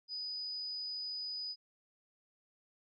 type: tone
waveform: sine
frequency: 4973 Hz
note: D#8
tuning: 2 cents flat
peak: -38 dBFS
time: 0.08-1.56 s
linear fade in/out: 50 ms
effects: none